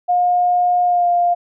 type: tone with pitch glide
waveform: sine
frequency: 714 to 700.9 Hz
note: F5 to F5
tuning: +38 to +6 cents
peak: -12 dBFS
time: 0.08-1.35 s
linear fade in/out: 20 ms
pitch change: -32 cents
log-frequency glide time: 0.84-1.08 s
effects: none